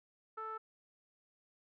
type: tone with low-pass filter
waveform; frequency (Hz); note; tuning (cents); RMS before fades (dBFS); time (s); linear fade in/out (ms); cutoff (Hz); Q
sawtooth; 440; A4; 0; -43; 0.37-0.58; 10; 1300; 7.9
effects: none